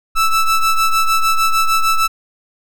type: ring-modulated tone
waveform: square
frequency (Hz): 659.3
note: E5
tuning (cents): 0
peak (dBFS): -9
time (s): 0.15-2.08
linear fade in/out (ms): 20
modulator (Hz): 656
effects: none